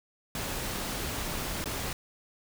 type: noise with dropouts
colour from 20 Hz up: pink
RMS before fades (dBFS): -34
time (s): 0.35-1.93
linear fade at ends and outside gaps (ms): 2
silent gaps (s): 1.642-1.657
effects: none